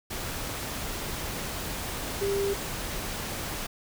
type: tone in noise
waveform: sine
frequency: 397.8 Hz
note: G4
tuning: 25 cents sharp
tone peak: -25 dBFS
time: 2.21-2.54 s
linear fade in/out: 10 ms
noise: pink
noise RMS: -34 dBFS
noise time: 0.1-3.67 s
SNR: +6 dB
effects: none